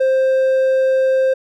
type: tone with hard clipping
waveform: sine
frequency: 526 Hz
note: C5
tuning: 9 cents sharp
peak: -13 dBFS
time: 0-1.34 s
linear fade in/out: 10 ms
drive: 3 dB
effects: none